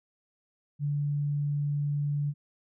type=tone; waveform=sine; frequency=145.1 Hz; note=D3; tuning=21 cents flat; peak=-26 dBFS; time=0.79-2.34 s; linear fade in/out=50 ms; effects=none